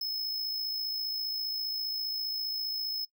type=tone with amplitude modulation; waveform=square; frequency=5190 Hz; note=E8; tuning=28 cents flat; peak=-30 dBFS; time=0.01-3.05 s; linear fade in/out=5 ms; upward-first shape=sine; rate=55 Hz; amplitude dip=40%; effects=noise-tail reverb RT60 0.1 s tail -19 dB re dry